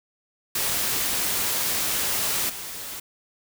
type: noise with level steps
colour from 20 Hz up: white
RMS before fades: -25 / -35 dBFS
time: 0.55-3 s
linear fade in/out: 5 ms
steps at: 2.49 s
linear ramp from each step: 10 ms
effects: none